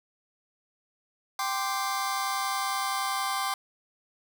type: chord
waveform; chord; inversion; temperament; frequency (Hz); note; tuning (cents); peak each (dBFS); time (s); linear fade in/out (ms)
sawtooth; G suspended fourth; none; just; 784 / 1045.3 / 1176; G5 / C6 / D6; 0 / -2 / +2; -28; 1.39-3.54; 2
effects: none